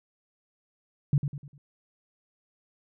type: tone with echo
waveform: sine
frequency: 142.4 Hz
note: C#3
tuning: 47 cents sharp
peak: -18 dBFS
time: 1.13-1.18 s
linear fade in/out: 2 ms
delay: 100 ms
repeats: 4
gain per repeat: -8 dB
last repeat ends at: 1.58 s
effects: none